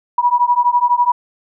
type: beating tone pair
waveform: sine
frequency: 965 / 977 Hz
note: B5 / B5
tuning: -40 / -19 cents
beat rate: 12 Hz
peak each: -14 dBFS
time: 0.18-1.12 s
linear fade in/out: 5 ms
effects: none